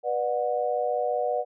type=tone cluster; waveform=sine; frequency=490.6 / 596 / 731 Hz; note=B4 / D5 / F#5; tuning=-12 / +25 / -21 cents; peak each=-28 dBFS; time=0.03-1.45 s; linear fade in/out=50 ms; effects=none